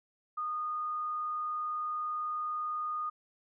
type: tone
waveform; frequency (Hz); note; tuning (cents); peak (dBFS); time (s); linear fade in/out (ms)
sine; 1229; D#6; -22; -32; 0.37-3.1; 10
effects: none